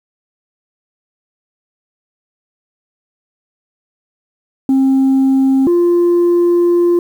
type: tone pair in turn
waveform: sine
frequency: 267.2 / 347.8 Hz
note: C4 / F4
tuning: +36 / -7 cents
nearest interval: perfect fourth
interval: 457 cents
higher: second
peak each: -6 dBFS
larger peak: neither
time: 4.69-5.67 / 5.67-6.99 s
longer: second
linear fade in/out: 2 ms
effects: tanh soft clip ceiling -7 dBFS + 7-bit